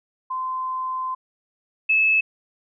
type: tone pair in turn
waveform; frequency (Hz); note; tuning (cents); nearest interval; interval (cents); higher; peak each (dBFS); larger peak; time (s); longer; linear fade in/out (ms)
sine; 1033 / 2603; C6 / E7; -22 / -22; octave + major third; 1600; second; -24 / -15; second; 0.3-1.15 / 1.89-2.21; first; 10
effects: none